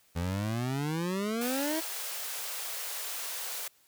25% pulse exponential sweep, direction up, 82.7 to 330 Hz, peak -26 dBFS, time 0.15-1.81 s, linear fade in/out 20 ms
white high-pass noise, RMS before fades -37 dBFS, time 1.41-3.68 s, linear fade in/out 5 ms, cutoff 430 Hz, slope 48 dB/octave
effects white hiss -65 dBFS RMS until 3.87 s

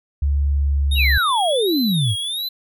sine tone with pitch glide, 71 to 69.98 Hz, C#2 to C#2, +42 to +17 cents, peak -15 dBFS, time 0.22-1.18 s, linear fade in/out 5 ms, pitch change -25 cents, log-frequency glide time 0.43-1.01 s
square tone with vibrato, 3652 Hz, A#7, 36 cents flat, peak -23 dBFS, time 0.91-2.49 s, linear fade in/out 10 ms, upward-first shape sine, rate 1.4 Hz, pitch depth 180 cents each way
sine exponential sweep, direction down, 2982 to 94.2 Hz, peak -16 dBFS, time 0.95-2.16 s, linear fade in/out 50 ms
effects none

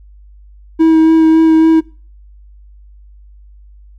triangle tone with vibrato, 321.1 Hz, E4, 45 cents flat, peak -3 dBFS, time 0.79-1.81 s, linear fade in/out 20 ms, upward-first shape sine, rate 3.6 Hz, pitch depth 13 cents each way, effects noise-tail reverb RT60 0.4 s tail -23 dB re dry + added 50 Hz sine -37 dBFS peak until 3.98 s

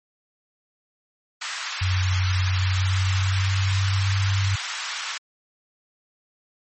pink high-pass noise, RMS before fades -29 dBFS, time 1.41-5.18 s, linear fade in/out 10 ms, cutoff 1100 Hz, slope 24 dB/octave
sine tone with pitch glide, 92.5 to 97.6 Hz, F#2 to G2, 0 to -7 cents, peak -19 dBFS, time 1.81-4.56 s, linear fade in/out 10 ms, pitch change +93 cents, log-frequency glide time 2.34-4.11 s
effects low-pass 7000 Hz 12 dB/octave + MP3 32 kbps

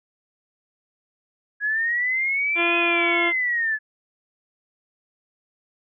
sine linear two-way sweep, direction up then down, 1661.2 to 2503 to 1708 Hz, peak -20 dBFS, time 1.6-3.79 s, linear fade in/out 50 ms, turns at 2.77 s
harmonic tone, 342.2 Hz, F4, 35 cents flat, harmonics 1 / 2 / 3 / 4 / 5 / 6 / 8 / 9 / 10, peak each -25 / -28 / -30 / -31 / -32 / -33 / -34 / -35 / -35 dBFS, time 2.55-3.33 s, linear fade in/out 50 ms
effects none

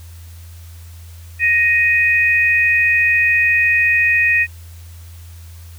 sine tone pair together, 1870 / 2495 Hz, A#6 / D#7, +5 / +4 cents, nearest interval perfect fourth, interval 499 cents, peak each -14 dBFS, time 1.39-4.47 s, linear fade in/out 50 ms, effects added 84 Hz sine -34 dBFS peak until 5.78 s + white hiss -47 dBFS RMS until 5.78 s

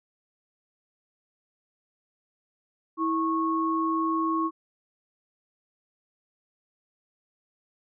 sine tone pair together, 324.9 / 1098.5 Hz, E4 / C#6, -25 / -16 cents, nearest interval octave + major sixth, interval 2109 cents, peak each -26 dBFS, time 2.97-4.51 s, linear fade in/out 50 ms, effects none

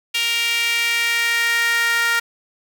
sawtooth tone with high-pass filter sweep, 466.2 Hz, A#4, in tune, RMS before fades -19 dBFS, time 0.14-2.2 s, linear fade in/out 10 ms, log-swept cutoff 2700 to 1600 Hz, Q 3.5, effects 7-bit

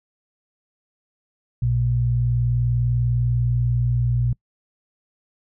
sine tone pair together, 60.2 / 120.4 Hz, B1 / B2, -44 / -44 cents, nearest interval octave, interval 1200 cents, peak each -25 / -18 dBFS, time 1.62-4.33 s, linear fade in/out 5 ms, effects noise-tail reverb RT60 0.1 s tail -25 dB re dry

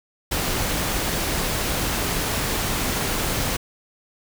pink noise, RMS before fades -24 dBFS, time 0.31-3.57 s, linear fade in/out 10 ms, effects none

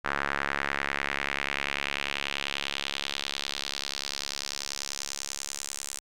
sawtooth tone with band-pass filter sweep, 70.2 Hz, C#2, 22 cents sharp, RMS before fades -33 dBFS, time 0.04-6 s, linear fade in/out 20 ms, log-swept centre 1500 to 7800 Hz, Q 2.2, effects none

